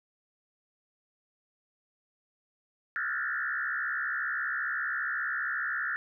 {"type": "tone with frequency modulation", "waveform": "sine", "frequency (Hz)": 1594, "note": "G6", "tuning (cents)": 28, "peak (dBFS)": -29, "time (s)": [2.96, 5.96], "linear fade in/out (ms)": 0, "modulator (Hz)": 67.4, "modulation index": 3.6, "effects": []}